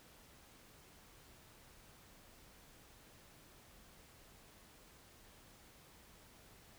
silence, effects pink hiss -62 dBFS RMS until 6.78 s

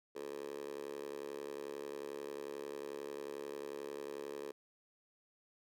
10% pulse tone with high-pass filter, 71.2 Hz, C#2, 47 cents sharp, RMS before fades -45 dBFS, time 0.15-4.52 s, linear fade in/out 10 ms, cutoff 430 Hz, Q 3.9, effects none

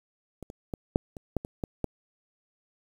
clicks, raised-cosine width 2 ms, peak -26 / -28 / -19 / -8 / -27 / -13 / -23 / -17 / -14 dBFS, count 9, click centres 0.427 / 0.501 / 0.738 / 0.959 / 1.168 / 1.367 / 1.449 / 1.638 / 1.843 s, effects 8-bit

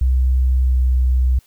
sine tone with pitch glide, 64 to 63.34 Hz, C2 to B1, -38 to +44 cents, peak -12 dBFS, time 0.01-1.39 s, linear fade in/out 5 ms, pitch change -18 cents, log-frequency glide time 0.63-0.77 s, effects white hiss -56 dBFS RMS until 1.46 s

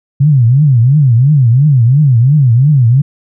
sine tone with vibrato, 132.1 Hz, C3, 17 cents sharp, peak -4 dBFS, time 0.2-3.02 s, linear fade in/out 10 ms, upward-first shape triangle, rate 2.9 Hz, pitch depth 300 cents each way, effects none

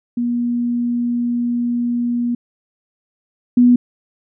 sine tone pair in turn, 240 / 244.6 Hz, B3 / B3, -49 / -16 cents, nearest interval unison, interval 33 cents, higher second, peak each -16 / -7 dBFS, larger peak second, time 0.17-2.35 / 3.57-3.76 s, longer first, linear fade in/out 5 ms, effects none

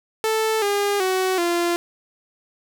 sawtooth tone with pitch steps, 440 / 405.8 / 374.3 / 345.2 Hz, A4 / G#4 / F#4 / F4, 0 / -40 / +20 / -20 cents, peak -15 dBFS, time 0.24-1.76 s, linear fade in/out 0 ms, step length 380 ms, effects none

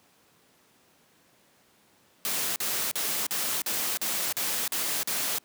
white noise bursts, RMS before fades -29 dBFS, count 9, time 2.25-5.384 s, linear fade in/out 0 ms, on 310 ms, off 43 ms, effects pink hiss -62 dBFS RMS until 5.44 s + high-pass 150 Hz 12 dB/octave

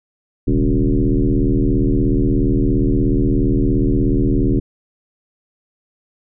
sine tone with frequency modulation, 123.47 Hz, B2, in tune, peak -12 dBFS, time 0.47-4.6 s, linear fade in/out 10 ms, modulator 77 Hz, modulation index 3.1, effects none

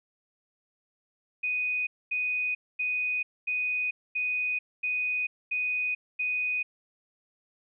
sine tone bursts, 2489 Hz, D#7, in tune, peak -26 dBFS, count 8, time 1.43-6.63 s, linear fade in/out 10 ms, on 440 ms, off 240 ms, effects none

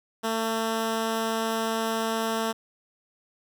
10% pulse tone, 224.3 Hz, A3, 34 cents sharp, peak -17 dBFS, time 0.23-2.53 s, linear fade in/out 20 ms, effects none

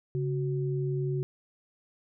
sine tone pair together, 138.59 / 370 Hz, C#3 / F#4, 0 / 0 cents, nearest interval octave + perfect fourth, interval 1700 cents, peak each -28 / -33 dBFS, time 0.15-1.23 s, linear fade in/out 0 ms, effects none

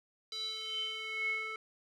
square tone with band-pass filter sweep, 438.4 Hz, A4, 6 cents flat, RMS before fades -38 dBFS, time 0.32-1.56 s, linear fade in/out 2 ms, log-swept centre 4300 to 1800 Hz, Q 9.3, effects none

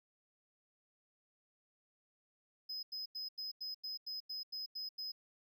triangle tone bursts, 5060 Hz, D#8, 28 cents sharp, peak -39 dBFS, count 11, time 2.69-5.12 s, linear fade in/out 10 ms, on 140 ms, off 89 ms, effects none

